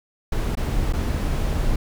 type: noise with dropouts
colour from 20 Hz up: brown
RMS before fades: -22 dBFS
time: 0.32-1.76 s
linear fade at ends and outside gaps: 5 ms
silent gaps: 0.553-0.571 / 0.926-0.934 s
effects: none